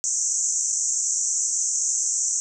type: band-pass noise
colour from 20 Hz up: pink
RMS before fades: -24 dBFS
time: 0.04-2.4 s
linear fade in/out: 0 ms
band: 6000 to 7800 Hz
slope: 96 dB/octave
effects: none